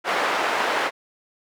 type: band-pass noise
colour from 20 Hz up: white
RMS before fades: -23 dBFS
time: 0.04-0.91 s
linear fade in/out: 50 ms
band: 450 to 1500 Hz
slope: 12 dB/octave
effects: none